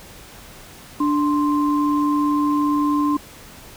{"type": "tone pair together", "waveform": "sine", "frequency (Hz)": [293.7, 1046.5], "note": ["D4", "C6"], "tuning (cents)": [0, 0], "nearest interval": "octave + minor seventh", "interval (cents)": 2200, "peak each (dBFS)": [-17, -22], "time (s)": [1, 3.17], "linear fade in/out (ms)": 5, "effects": ["pink hiss -42 dBFS RMS until 3.76 s"]}